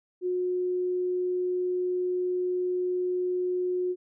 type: tone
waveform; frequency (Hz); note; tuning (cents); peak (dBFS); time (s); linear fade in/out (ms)
sine; 362.3; F#4; -36; -25; 0.21-3.96; 50
effects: none